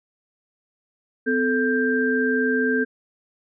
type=tone cluster; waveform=sine; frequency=254.4 / 439.3 / 1581 Hz; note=C4 / A4 / G6; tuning=-48 / -3 / +14 cents; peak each=-22 / -23 / -23 dBFS; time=1.26-2.85 s; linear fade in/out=20 ms; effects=none